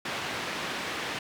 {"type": "band-pass noise", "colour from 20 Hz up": "white", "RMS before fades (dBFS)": -34, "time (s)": [0.05, 1.19], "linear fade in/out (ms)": 5, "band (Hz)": [110, 2700], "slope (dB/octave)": 12, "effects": []}